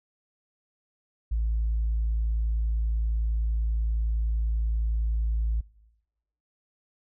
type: tone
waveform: sine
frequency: 55.3 Hz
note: A1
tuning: 9 cents sharp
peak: -22 dBFS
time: 1.31-5.61 s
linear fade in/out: 10 ms
effects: noise-tail reverb RT60 1.0 s tail -23 dB re dry + tanh soft clip ceiling -20 dBFS